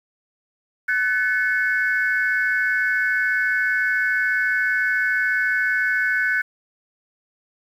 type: tone cluster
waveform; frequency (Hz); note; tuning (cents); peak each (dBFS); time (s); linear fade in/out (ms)
sine; 1500 / 1734 / 2191; F#6 / A6 / C#7; +23 / -26 / -21; -19 / -23 / -28; 0.88-6.42; 10
effects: tanh soft clip ceiling -9 dBFS + 8-bit